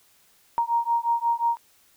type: beating tone pair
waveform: sine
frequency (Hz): 932.3 / 937.9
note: A#5 / A#5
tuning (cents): 0 / +10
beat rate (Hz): 5.6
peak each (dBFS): -24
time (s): 0.58-1.57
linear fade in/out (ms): 0
effects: white hiss -60 dBFS RMS until 1.96 s